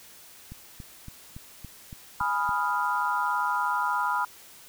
click train, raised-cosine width 5 ms, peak -28 dBFS, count 8, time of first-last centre 0.52-2.492 s, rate 3.55 Hz
sine chord, F half-diminished seventh, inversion first, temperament equal, 830.6 / 987.8 / 1244.5 / 1396.9 Hz, Ab5 / Cb6 / Eb6 / F6, 0 / 0 / 0 / 0 cents, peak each -32 / -27 / -31 / -30 dBFS, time 2.2-4.25 s, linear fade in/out 5 ms
effects white hiss -50 dBFS RMS until 4.68 s

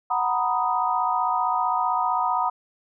sine chord, B major seventh, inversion second, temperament equal, 740 / 932.3 / 987.8 / 1244.5 Hz, F#5 / A#5 / B5 / D#6, 0 / 0 / 0 / 0 cents, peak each -26 dBFS, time 0.1-2.5 s, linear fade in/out 10 ms, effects none

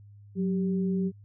sine tone pair together, 185 / 392 Hz, F#3 / G4, 0 / 0 cents, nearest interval octave + minor second, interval 1300 cents, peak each -25 / -33 dBFS, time 0.35-1.12 s, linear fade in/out 50 ms, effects added 102 Hz sine -48 dBFS peak until 1.24 s

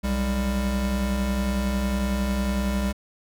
square tone pair together, 62.7 / 199.06 Hz, B1 / G3, +27 / +27 cents, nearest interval octave + minor sixth, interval 2000 cents, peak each -26 dBFS, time 0.03-2.93 s, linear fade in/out 20 ms, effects none

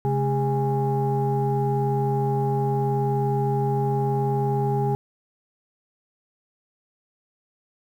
sine tone cluster, 135.6 / 214.8 / 406.2 / 823 Hz, C#3 / A3 / G#4 / G#5, -38 / -41 / -38 / -16 cents, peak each -22 / -31 / -25 / -26 dBFS, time 0.05-4.95 s, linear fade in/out 0 ms, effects tanh soft clip ceiling -13 dBFS + 9-bit

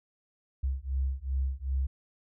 sine beating tone pair, 65.41 / 68.01 Hz, C2 / C#2, 0 / -32 cents, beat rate 2.6 Hz, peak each -31 / -31 dBFS, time 0.63-1.87 s, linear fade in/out 10 ms, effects none

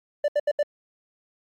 triangle tone bursts, 587.3 Hz, D5, in tune, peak -17 dBFS, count 4, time 0.24-0.63 s, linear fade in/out 5 ms, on 42 ms, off 74 ms, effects Opus 32 kbps

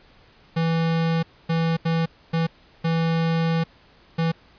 square tone bursts at uneven times, 164.5 Hz, E3, 3 cents flat, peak -20 dBFS, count 6, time 0.56-1.23 / 1.49-1.77 / 1.85-2.06 / 2.33-2.47 / 2.84-3.64 / 4.18-4.32 s, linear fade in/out 10 ms, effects pink hiss -54 dBFS RMS until 4.58 s + resampled to 11025 Hz

